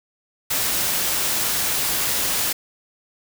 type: noise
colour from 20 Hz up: white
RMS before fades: -22 dBFS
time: 0.5-2.53 s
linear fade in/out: 10 ms
effects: none